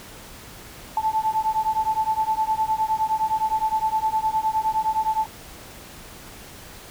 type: beating tone pair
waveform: sine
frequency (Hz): 871 / 880.7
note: A5 / A5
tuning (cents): -18 / +1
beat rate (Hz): 9.7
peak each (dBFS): -23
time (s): 0.97-5.26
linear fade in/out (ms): 2
effects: pink hiss -42 dBFS RMS until 6.9 s